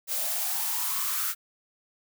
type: noise with high-pass filter sweep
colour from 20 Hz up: blue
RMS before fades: -29 dBFS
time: 0.07-1.35 s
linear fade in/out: 50 ms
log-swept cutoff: 560 to 1400 Hz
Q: 6.4
effects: none